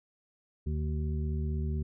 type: harmonic tone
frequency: 75.8 Hz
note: D#2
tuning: 45 cents flat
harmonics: 1 / 2 / 3 / 5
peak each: -30 / -36 / -40 / -44 dBFS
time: 0.66-1.83 s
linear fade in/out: 10 ms
effects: none